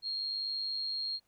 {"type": "tone with amplitude modulation", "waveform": "sine", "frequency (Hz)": 4248, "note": "C8", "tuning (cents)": 25, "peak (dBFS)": -31, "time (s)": [0.02, 1.2], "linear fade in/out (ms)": 50, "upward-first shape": "sine", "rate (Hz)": 101, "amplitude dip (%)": 40, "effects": ["pink hiss -75 dBFS RMS until 1.27 s"]}